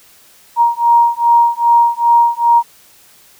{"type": "beating tone pair", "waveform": "sine", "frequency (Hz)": [939, 941.5], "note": ["A#5", "A#5"], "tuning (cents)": [12, 17], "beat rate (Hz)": 2.5, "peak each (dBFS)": -11, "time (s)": [0.56, 2.63], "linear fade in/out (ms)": 50, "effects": ["white hiss -46 dBFS RMS until 3.39 s"]}